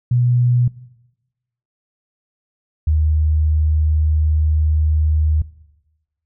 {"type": "tone pair in turn", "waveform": "sine", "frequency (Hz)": [122.5, 77.17], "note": ["B2", "D#2"], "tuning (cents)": [-14, -14], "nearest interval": "minor sixth", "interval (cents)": 800, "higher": "first", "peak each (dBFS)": -12, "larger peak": "neither", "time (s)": [[0.11, 0.68], [2.87, 5.42]], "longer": "second", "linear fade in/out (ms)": 5, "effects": ["noise-tail reverb RT60 1.0 s tail -19 dB re dry"]}